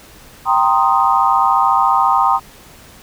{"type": "chord", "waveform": "sine", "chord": "C minor seventh", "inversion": "second", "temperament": "equal", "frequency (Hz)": [784, 932.3, 1046.5, 1244.5], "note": ["G5", "Bb5", "C6", "Eb6"], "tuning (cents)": [0, 0, 0, 0], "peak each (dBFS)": -16, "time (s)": [0.45, 2.4], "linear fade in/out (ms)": 50, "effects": ["pink hiss -42 dBFS RMS until 3.02 s"]}